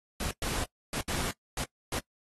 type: noise bursts at uneven times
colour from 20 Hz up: pink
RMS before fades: -33 dBFS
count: 6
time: 0.2-0.31 / 0.42-0.64 / 0.93-1.01 / 1.08-1.31 / 1.57-1.64 / 1.92-1.99 s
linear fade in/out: 2 ms
effects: noise-tail reverb RT60 0.1 s tail -21 dB re dry + AAC 32 kbps